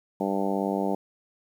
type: harmonic tone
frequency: 98 Hz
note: G2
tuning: in tune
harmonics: 2 / 3 / 4 / 5 / 6 / 7 / 8 / 9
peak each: -29 / -31 / -32 / -33 / -34 / -34 / -35 / -36 dBFS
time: 0.2-0.95 s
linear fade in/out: 5 ms
effects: 9-bit